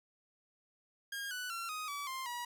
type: tone with pitch steps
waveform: sawtooth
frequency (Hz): 1621 / 1486.5 / 1363.1 / 1250 / 1146.2 / 1051.1 / 963.9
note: G#6 / F#6 / F6 / D#6 / D6 / C6 / B5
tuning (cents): -42 / +8 / -42 / +8 / -42 / +8 / -42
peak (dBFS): -35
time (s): 1.12-2.45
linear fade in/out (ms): 5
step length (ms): 190
effects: 11-bit